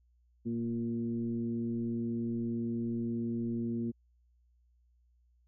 sine tone with frequency modulation, 233.1 Hz, A#3, in tune, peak -31 dBFS, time 0.45-3.92 s, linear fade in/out 20 ms, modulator 117 Hz, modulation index 0.77, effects added 60 Hz sine -65 dBFS peak until 5.47 s

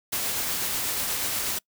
white noise with tremolo, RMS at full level -27 dBFS, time 0.12-1.59 s, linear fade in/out 10 ms, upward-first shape triangle, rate 8.2 Hz, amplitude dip 25%, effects noise-tail reverb RT60 0.1 s tail -25 dB re dry

